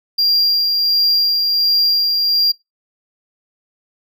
triangle tone with tremolo, 4772 Hz, D8, 27 cents sharp, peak -10 dBFS, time 0.18-2.52 s, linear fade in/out 10 ms, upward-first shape sine, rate 1.4 Hz, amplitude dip 30%, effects noise-tail reverb RT60 0.2 s tail -22 dB re dry

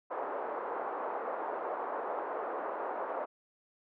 pink band-pass noise, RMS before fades -37 dBFS, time 0.1-3.26 s, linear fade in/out 20 ms, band 440 to 1200 Hz, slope 24 dB/octave, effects none

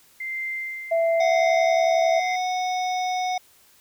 sine tone with tremolo, 2087 Hz, C7, 5 cents flat, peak -26 dBFS, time 0.2-2.36 s, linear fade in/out 5 ms, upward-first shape sine, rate 0.99 Hz, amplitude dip 60%
sine tone, 664 Hz, E5, 12 cents sharp, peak -18 dBFS, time 0.91-2.2 s, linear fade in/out 10 ms
harmonic tone, 735 Hz, F#5, 12 cents flat, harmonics 1 / 3 / 5 / 7 / 8, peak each -23 / -33 / -37 / -40 / -41 dBFS, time 1.2-3.38 s, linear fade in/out 5 ms
effects white hiss -56 dBFS RMS until 3.8 s

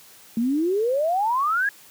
sine exponential sweep, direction up, 220.8 to 1700 Hz, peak -19 dBFS, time 0.37-1.69 s, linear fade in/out 2 ms, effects white hiss -49 dBFS RMS until 1.9 s + high-pass 100 Hz 12 dB/octave

